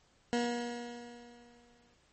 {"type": "tone with exponential decay", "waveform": "20% pulse", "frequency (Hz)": 239.2, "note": "A#3", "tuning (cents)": 45, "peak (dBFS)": -23, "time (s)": [0.33, 1.94], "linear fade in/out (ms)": 0, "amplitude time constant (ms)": 350, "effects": ["pink hiss -68 dBFS RMS until 2.12 s", "MP3 32 kbps"]}